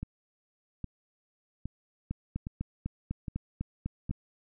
two click trains, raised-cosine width 5 ms, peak -23 / -20 dBFS, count 6 / 9, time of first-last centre 0.03-4.095 / 2.11-4.11 s, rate 1.23 / 4 Hz, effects none

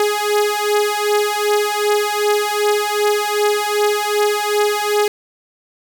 sawtooth beating tone pair, 415.3 / 417.9 Hz, G#4 / G#4, 0 / +11 cents, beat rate 2.6 Hz, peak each -14 dBFS, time 0-5.08 s, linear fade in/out 2 ms, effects none

